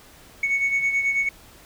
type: beating tone pair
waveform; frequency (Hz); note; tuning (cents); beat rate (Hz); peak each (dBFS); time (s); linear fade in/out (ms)
sine; 2217 / 2226.2; C#7 / C#7; 0 / +7; 9.2; -19 / -26; 0.43-1.29; 5
effects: tanh soft clip ceiling -16 dBFS + pink hiss -49 dBFS RMS until 1.65 s